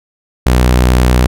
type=tone with vibrato; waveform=sawtooth; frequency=62 Hz; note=B1; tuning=7 cents sharp; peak=-3 dBFS; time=0.46-1.27 s; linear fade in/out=5 ms; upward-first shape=sine; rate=9.6 Hz; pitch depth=13 cents each way; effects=none